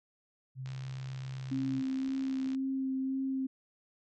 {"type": "tone", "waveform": "sine", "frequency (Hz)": 130.81, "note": "C3", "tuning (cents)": 0, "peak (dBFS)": -37, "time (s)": [0.55, 1.83], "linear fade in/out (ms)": 50}
{"type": "click train", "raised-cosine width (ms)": 0.2, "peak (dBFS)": -32, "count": 129, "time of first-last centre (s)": [0.66, 2.548], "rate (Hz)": 67.8}
{"type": "tone with vibrato", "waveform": "sine", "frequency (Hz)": 265.5, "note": "C4", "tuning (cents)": 25, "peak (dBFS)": -30, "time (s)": [1.51, 3.47], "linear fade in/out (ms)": 10, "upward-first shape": "sine", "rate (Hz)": 1.9, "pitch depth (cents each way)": 12}
{"effects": ["MP3 48 kbps"]}